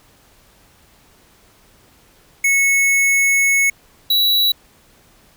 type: tone pair in turn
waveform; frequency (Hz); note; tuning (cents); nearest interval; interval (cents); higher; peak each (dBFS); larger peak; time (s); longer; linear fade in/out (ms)
square; 2200 / 3920; C#7 / B7; -14 / -14; minor seventh; 1000; second; -13; neither; 2.44-3.7 / 4.1-4.52; first; 5
effects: pink hiss -52 dBFS RMS until 5.36 s